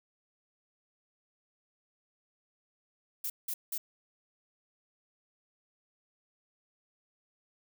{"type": "noise bursts", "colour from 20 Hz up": "violet", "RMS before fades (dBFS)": -35, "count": 3, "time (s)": [3.24, 3.78], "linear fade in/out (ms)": 5, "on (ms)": 60, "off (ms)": 180, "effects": []}